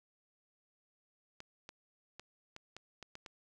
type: clicks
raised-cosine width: 0.2 ms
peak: -30 dBFS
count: 8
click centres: 1.404 / 1.691 / 2.196 / 2.564 / 2.766 / 3.027 / 3.154 / 3.262 s
effects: none